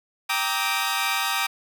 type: chord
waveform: 15% pulse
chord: Eb major seventh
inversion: first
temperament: equal with one note detuned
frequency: 784 / 932.3 / 1174.7 / 1274.3 Hz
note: G5 / Bb5 / D6 / Eb6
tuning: 0 / 0 / 0 / +41 cents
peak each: -22 dBFS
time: 0.29-1.47 s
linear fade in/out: 10 ms
effects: none